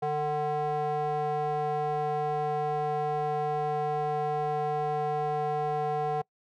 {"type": "tone with band-pass filter", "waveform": "square", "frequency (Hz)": 149.6, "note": "D3", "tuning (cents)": 32, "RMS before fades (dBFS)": -29, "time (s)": [0.02, 6.22], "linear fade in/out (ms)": 10, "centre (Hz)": 640, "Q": 7.1, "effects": ["noise-tail reverb RT60 0.1 s tail -24 dB re dry"]}